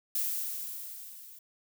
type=noise with level ramp; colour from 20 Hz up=violet; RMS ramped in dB=-30 to -51 dBFS; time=0.15-1.39 s; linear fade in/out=5 ms; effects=none